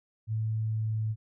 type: tone with pitch glide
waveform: sine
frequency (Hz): 110 to 109.37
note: A2 to A2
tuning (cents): 0 to -10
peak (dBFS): -27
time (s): 0.27-1.16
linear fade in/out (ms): 50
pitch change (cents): -10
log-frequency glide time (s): 0.62-1.04
effects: none